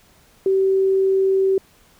sine tone, 384.5 Hz, G4, 33 cents flat, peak -14 dBFS, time 0.46-1.58 s, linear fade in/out 2 ms, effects pink hiss -54 dBFS RMS until 1.99 s

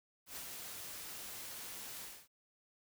white noise with ADSR envelope, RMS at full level -45 dBFS, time 0.26-2.28 s, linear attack 100 ms, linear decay 76 ms, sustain -2 dB, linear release 260 ms, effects none

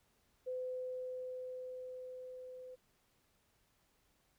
sine tone with level ramp, 508 Hz, B4, 49 cents sharp, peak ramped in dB -37 to -48 dBFS, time 0.46-2.76 s, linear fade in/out 20 ms, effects pink hiss -75 dBFS RMS until 4.38 s

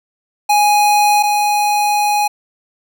square tone pair in turn, 830.6 / 830.6 Hz, G#5 / G#5, 0 / 0 cents, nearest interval unison, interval 0 cents, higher neither, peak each -10 / -13 dBFS, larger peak first, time 0.49-1.23 / 1.23-2.28 s, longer second, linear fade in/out 10 ms, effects none

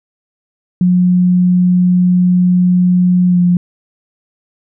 sine tone with pitch glide, 180 to 176.91 Hz, F#3 to F3, -47 to +23 cents, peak -7 dBFS, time 0.81-3.57 s, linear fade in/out 2 ms, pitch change -30 cents, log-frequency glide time 3.28-3.39 s, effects none

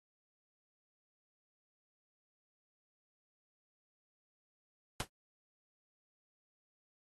pink noise with exponential decay, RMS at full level -32 dBFS, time 5-5.08 s, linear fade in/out 1 ms, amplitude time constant 16 ms, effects AAC 32 kbps

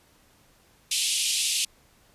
pink band-pass noise, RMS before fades -26 dBFS, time 0.91-1.65 s, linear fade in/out 5 ms, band 2600 to 11000 Hz, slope 48 dB/octave, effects pink hiss -60 dBFS RMS until 2.14 s + resampled to 32000 Hz

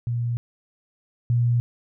sine tone pair in turn, 119 / 119.76 Hz, A#2 / A#2, +36 / +47 cents, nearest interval unison, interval 11 cents, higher second, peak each -22 / -17 dBFS, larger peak second, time 0.07-0.37 / 1.3-1.6 s, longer neither, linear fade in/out 0 ms, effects none

